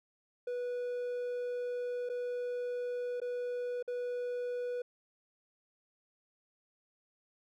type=tone with dropouts; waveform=triangle; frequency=490.2 Hz; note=B4; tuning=13 cents flat; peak=-32 dBFS; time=0.47-4.82 s; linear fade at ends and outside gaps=5 ms; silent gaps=2.091-2.097 / 3.202-3.216 / 3.827-3.877 s; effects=none